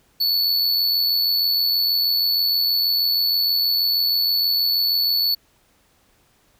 square tone with amplitude modulation, 4441 Hz, C#8, 2 cents sharp, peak -16 dBFS, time 0.2-5.35 s, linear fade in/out 10 ms, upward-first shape sine, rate 86.3 Hz, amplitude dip 35%, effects pink hiss -60 dBFS RMS until 6.59 s

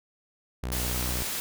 sawtooth tone with vibrato, 61.74 Hz, B1, in tune, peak -26 dBFS, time 0.63-1.23 s, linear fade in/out 5 ms, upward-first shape sine, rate 4.7 Hz, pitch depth 15 cents each way
white noise, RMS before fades -32 dBFS, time 0.72-1.4 s, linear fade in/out 0 ms
effects none

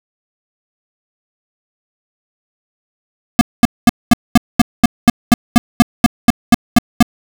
square tone bursts, 238.1 Hz, A#3, 37 cents sharp, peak -3 dBFS, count 16, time 3.39-7.026 s, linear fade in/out 0 ms, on 21 ms, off 220 ms, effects none

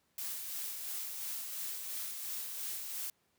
blue noise with tremolo, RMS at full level -39 dBFS, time 0.18-3.1 s, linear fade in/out 2 ms, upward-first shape sine, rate 2.9 Hz, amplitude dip 35%, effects pink hiss -75 dBFS RMS until 3.38 s + high-pass 100 Hz 12 dB/octave

